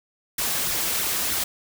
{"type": "noise with flanger", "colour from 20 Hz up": "white", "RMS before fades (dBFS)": -25, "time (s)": [0.38, 1.44], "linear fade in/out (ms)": 5, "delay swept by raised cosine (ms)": [0.5, 6.2], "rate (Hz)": 3.2, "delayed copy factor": 0.5, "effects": []}